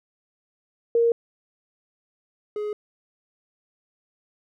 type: tone pair in turn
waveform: sine / triangle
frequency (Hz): 466.2 / 419.5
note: A#4 / G#4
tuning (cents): 0 / +17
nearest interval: major second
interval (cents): 183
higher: first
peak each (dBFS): -16 / -24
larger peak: first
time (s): 0.95-1.12 / 2.56-2.73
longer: neither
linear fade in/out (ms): 2
effects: none